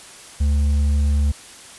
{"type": "tone with hard clipping", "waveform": "sine", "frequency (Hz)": 72.3, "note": "D2", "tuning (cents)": -27, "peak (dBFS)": -16, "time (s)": [0.4, 1.32], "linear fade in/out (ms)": 10, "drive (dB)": 4, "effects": ["white hiss -41 dBFS RMS until 1.78 s", "resampled to 24000 Hz"]}